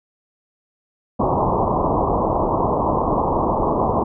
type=low-pass noise; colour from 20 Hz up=white; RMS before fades=-19 dBFS; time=1.19-4.04 s; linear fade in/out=10 ms; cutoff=1100 Hz; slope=96 dB/octave; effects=none